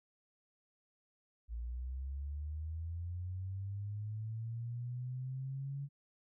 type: linear sweep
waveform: sine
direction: up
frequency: 56 to 141.6 Hz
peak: -38 dBFS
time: 1.48-5.89 s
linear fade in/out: 50 ms
effects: none